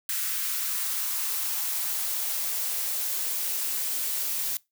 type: noise with high-pass filter sweep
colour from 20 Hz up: blue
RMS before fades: -29 dBFS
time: 0.09-4.57 s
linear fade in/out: 2 ms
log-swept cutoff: 1500 to 230 Hz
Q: 1.8
effects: noise-tail reverb RT60 0.2 s tail -22 dB re dry